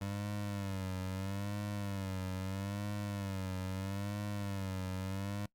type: tone with vibrato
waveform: 25% pulse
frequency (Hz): 98.1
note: G2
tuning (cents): +2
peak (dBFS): -33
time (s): 0.01-5.46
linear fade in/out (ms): 5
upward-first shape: sine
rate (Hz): 0.77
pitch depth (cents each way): 88
effects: noise-tail reverb RT60 0.1 s tail -23 dB re dry + Opus 48 kbps